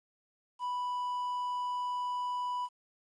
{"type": "tone with quantisation", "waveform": "triangle", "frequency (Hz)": 987.8, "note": "B5", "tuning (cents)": 0, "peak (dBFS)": -30, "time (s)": [0.59, 2.69], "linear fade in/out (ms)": 50, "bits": 10, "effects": ["resampled to 22050 Hz"]}